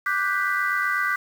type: chord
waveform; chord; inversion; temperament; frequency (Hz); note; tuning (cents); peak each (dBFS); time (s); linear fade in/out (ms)
sine; G major seventh; second; equal; 1174.7 / 1480 / 1568 / 1975.5; D6 / F#6 / G6 / B6; 0 / 0 / 0 / 0; -26; 0.06-1.16; 5
effects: tanh soft clip ceiling -12 dBFS + 7-bit